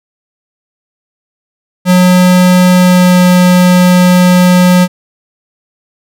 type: tone with pitch glide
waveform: square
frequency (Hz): 181.4 to 180.36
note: F#3 to F#3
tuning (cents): -34 to -44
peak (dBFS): -4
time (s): 1.85-4.88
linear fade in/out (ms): 50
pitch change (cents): -10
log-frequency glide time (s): 2.73-3.21
effects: none